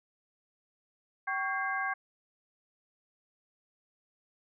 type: tone cluster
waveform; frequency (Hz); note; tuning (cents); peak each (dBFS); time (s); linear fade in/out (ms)
sine; 771 / 1117 / 1608 / 2085; G5 / C#6 / G6 / C7; -29 / +13 / +44 / -7; -36 / -36 / -33 / -39; 1.27-1.94; 10
effects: none